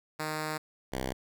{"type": "tone pair in turn", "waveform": "5% pulse", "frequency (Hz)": [154.8, 64.96], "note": ["D#3", "C2"], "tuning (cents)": [-9, -12], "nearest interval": "octave + minor third", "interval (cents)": 1503, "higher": "first", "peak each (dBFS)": -21, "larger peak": "neither", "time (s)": [[0.19, 0.58], [0.92, 1.13]], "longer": "first", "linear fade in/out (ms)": 10, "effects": []}